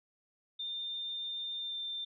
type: tone with pitch glide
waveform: sine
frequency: 3607 to 3580 Hz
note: A7 to A7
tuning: +42 to +29 cents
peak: -36 dBFS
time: 0.59-2.05 s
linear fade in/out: 10 ms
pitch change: -13 cents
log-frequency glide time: 1.61-1.76 s
effects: none